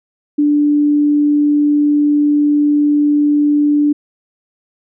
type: tone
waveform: sine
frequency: 293.7 Hz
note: D4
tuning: in tune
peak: -9 dBFS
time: 0.38-3.93 s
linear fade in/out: 10 ms
effects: none